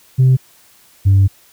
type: tone pair in turn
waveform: sine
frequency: 130 / 97.39 Hz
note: C3 / G2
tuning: -11 / -11 cents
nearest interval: perfect fourth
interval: 500 cents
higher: first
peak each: -5 dBFS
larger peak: neither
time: 0.18-0.37 / 1.05-1.28 s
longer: second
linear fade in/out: 20 ms
effects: tanh soft clip ceiling -5 dBFS + white hiss -49 dBFS RMS until 1.52 s

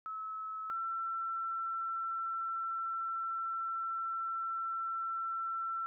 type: tone pair in turn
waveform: sine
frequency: 1296 / 1343.3 Hz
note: E6 / E6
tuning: -30 / +32 cents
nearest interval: minor second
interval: 62 cents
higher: second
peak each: -38 / -34 dBFS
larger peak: second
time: 0.06-0.7 / 0.7-5.86 s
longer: second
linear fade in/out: 0 ms
effects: none

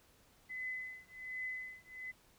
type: tone with tremolo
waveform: sine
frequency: 2021 Hz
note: B6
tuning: 39 cents sharp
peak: -37 dBFS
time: 0.49-2.12 s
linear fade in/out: 20 ms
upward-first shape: triangle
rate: 1.3 Hz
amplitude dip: 100%
effects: pink hiss -67 dBFS RMS until 2.38 s

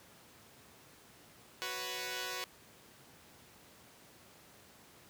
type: chord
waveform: 5% pulse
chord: F# suspended fourth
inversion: none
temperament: equal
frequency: 370 / 493.9 / 554.4 Hz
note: F#4 / B4 / C#5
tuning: 0 / 0 / 0 cents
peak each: -31 / -29 / -34 dBFS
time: 1.62-2.44 s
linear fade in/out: 0 ms
effects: pink hiss -59 dBFS RMS until 5.09 s + high-pass 100 Hz 12 dB/octave

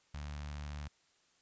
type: tone with notch filter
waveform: sawtooth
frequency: 73.42 Hz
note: D2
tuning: in tune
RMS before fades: -43 dBFS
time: 0.14-0.88 s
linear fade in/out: 5 ms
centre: 380 Hz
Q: 0.55
effects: white hiss -71 dBFS RMS until 1.41 s + resampled to 16000 Hz

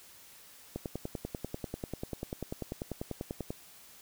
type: click train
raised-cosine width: 2 ms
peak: -22 dBFS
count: 29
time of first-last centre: 0.76-3.505 s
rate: 10.2 Hz
effects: white hiss -55 dBFS RMS until 4.01 s

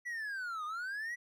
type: linear two-way sweep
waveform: triangle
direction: down then up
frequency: 1970 to 1200 to 1970 Hz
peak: -35 dBFS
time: 0.05-1.16 s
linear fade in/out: 20 ms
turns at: 0.65 s
effects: none

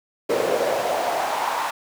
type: noise with high-pass filter sweep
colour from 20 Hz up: brown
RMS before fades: -23 dBFS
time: 0.29-1.71 s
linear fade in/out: 10 ms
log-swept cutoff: 450 to 970 Hz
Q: 3.8
effects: none

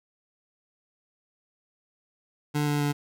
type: tone with pitch steps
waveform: 25% pulse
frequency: 147.8 / 146.52 / 145.26 Hz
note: D3 / D3 / D3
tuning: +11 / -4 / -19 cents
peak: -20 dBFS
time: 2.54-2.93 s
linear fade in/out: 20 ms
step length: 130 ms
effects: none

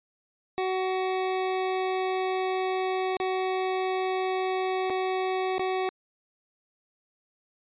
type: tone with dropouts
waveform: 25% pulse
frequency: 374.6 Hz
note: F#4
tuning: 21 cents sharp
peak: -22 dBFS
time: 0.58-5.89 s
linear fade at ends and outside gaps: 0 ms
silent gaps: 3.168-3.201 / 4.899-4.904 / 5.582-5.594 s
effects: resampled to 8000 Hz

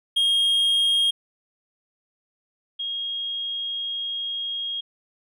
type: tone pair in turn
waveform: triangle / sine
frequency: 3247 / 3264 Hz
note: G#7 / G#7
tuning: -40 / -31 cents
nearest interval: unison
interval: 9 cents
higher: second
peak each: -16 / -26 dBFS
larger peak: first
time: 0.16-1.11 / 2.79-4.81 s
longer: second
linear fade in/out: 10 ms
effects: none

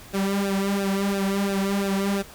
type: tone with flanger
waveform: sawtooth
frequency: 197.2 Hz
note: G3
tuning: 11 cents sharp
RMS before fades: -24 dBFS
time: 0.13-2.23 s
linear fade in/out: 20 ms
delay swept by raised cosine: 0.92 to 3.92 ms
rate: 2.9 Hz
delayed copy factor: -0.85
effects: added 40 Hz sine -53 dBFS peak until 2.34 s + pink hiss -45 dBFS RMS until 2.34 s

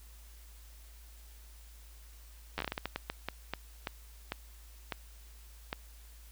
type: slowing click train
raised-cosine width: 0.3 ms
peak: -18 dBFS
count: 17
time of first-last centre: 2.58-5.729 s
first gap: 10 ms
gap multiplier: 1.34
effects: added 55 Hz sine -51 dBFS peak until 6.31 s + white hiss -60 dBFS RMS until 6.31 s

